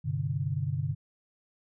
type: chord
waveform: sine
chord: G suspended fourth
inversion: none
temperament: equal with one note detuned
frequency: 98 / 128.27 / 146.83 Hz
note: G2 / C3 / D3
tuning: 0 / -34 / 0 cents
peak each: -34 / -32 / -31 dBFS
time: 0.04-0.95 s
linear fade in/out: 20 ms
effects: none